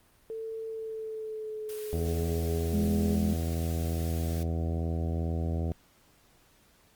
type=tone with pitch glide; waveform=sine; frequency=446.2 to 411.5 Hz; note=A4 to G#4; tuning=+24 to -16 cents; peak=-34 dBFS; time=0.3-3.15 s; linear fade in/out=0 ms; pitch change=-140 cents; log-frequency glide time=0.66-2.8 s
type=high-pass noise; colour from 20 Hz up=white; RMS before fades=-46 dBFS; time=1.69-4.43 s; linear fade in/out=0 ms; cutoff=1100 Hz; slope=12 dB/octave
type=harmonic tone; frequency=82.41 Hz; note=E2; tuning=in tune; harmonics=1 / 2 / 3 / 4 / 5 / 6 / 7 / 8 / 9; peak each=-29 / -35 / -39 / -41 / -43 / -45 / -46 / -47 / -48 dBFS; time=1.93-5.72 s; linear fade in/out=0 ms
type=tone; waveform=sine; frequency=206.7 Hz; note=G#3; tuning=8 cents flat; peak=-26 dBFS; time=2.73-3.34 s; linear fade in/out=10 ms
effects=pink hiss -63 dBFS RMS until 6.95 s + Opus 32 kbps